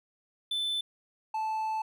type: tone pair in turn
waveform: triangle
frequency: 3520 / 875.4 Hz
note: A7 / A5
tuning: 0 / -9 cents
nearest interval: 2 octaves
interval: 2409 cents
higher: first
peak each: -27 / -27 dBFS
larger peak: neither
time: 0.51-0.81 / 1.34-1.82 s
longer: second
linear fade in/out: 5 ms
effects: none